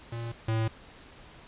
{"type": "tone pair in turn", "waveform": "square", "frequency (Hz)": [116.54, 111.73], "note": ["A#2", "A2"], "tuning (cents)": [0, 27], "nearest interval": "minor second", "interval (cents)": 73, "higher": "first", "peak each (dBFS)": [-34, -26], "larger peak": "second", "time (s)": [[0.12, 0.32], [0.48, 0.68]], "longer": "neither", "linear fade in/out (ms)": 5, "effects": ["pink hiss -51 dBFS RMS until 1.47 s", "resampled to 8000 Hz"]}